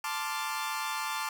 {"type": "chord", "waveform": "sawtooth", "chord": "D minor seventh", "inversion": "second", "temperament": "equal", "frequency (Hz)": [880, 1046.5, 1174.7, 1396.9], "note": ["A5", "C6", "D6", "F6"], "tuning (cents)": [0, 0, 0, 0], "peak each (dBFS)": [-32, -35, -33, -36], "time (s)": [0.04, 1.29], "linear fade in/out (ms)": 2, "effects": []}